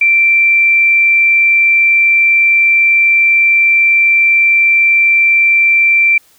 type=tone; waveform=sine; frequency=2349 Hz; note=D7; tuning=in tune; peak=-6 dBFS; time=0.01-6.18 s; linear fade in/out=5 ms; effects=white hiss -49 dBFS RMS until 6.38 s